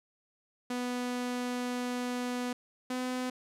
sawtooth tone pair in turn, 246.9 / 253.1 Hz, B3 / B3, 0 / +43 cents, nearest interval unison, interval 43 cents, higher second, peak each -28 dBFS, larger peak neither, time 0.7-2.53 / 2.9-3.3 s, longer first, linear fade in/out 5 ms, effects low-pass 11000 Hz 12 dB/octave

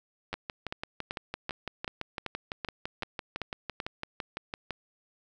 two click trains, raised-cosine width 0.3 ms, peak -18 / -17 dBFS, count 27 / 10, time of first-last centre 0.33-4.707 / 0.34-3.802 s, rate 5.94 / 2.6 Hz, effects none

